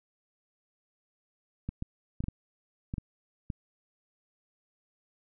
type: clicks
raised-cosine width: 5 ms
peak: -21 dBFS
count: 8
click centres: 1.69 / 1.824 / 2.205 / 2.24 / 2.284 / 2.939 / 2.982 / 3.502 s
effects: none